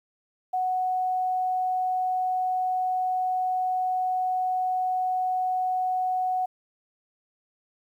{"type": "tone", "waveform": "sine", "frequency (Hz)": 740, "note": "F#5", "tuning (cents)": 0, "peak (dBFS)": -23, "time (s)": [0.53, 6.46], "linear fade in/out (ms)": 10, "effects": ["10-bit"]}